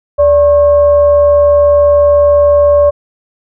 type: tone with frequency modulation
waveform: sine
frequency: 580 Hz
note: D5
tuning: 22 cents flat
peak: -4 dBFS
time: 0.18-2.91 s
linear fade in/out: 20 ms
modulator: 506 Hz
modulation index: 0.35
effects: none